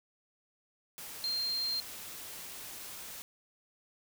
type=tone in noise; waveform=sine; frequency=4186 Hz; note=C8; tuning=in tune; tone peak=-31 dBFS; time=1.24-1.8 s; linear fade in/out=0 ms; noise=white; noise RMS=-45 dBFS; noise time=0.98-3.22 s; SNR=+11 dB; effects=none